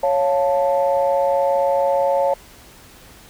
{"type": "chord", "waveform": "sine", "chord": "Db augmented", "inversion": "none", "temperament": "equal", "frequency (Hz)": [554.4, 698.5, 880], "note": ["Db5", "F5", "A5"], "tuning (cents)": [0, 0, 0], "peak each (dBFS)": [-16, -22, -21], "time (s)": [0.03, 2.34], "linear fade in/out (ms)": 5, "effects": ["tanh soft clip ceiling -7 dBFS", "pink hiss -45 dBFS RMS until 3.29 s"]}